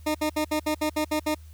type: tone bursts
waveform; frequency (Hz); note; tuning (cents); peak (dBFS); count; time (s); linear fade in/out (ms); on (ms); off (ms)
20% pulse; 305.9; D#4; -29; -18; 9; 0.06-1.348; 10; 88; 62
effects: added 78 Hz sine -43 dBFS peak until 1.53 s + white hiss -60 dBFS RMS until 1.53 s